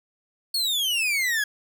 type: exponential sweep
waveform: 40% pulse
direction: down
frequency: 4443 to 1642 Hz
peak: -21 dBFS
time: 0.54-1.44 s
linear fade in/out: 5 ms
effects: none